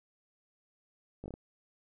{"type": "slowing click train", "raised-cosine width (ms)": 2, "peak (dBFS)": -29, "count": 5, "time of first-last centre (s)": [1.24, 1.339], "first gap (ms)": 18, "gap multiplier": 1.22, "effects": []}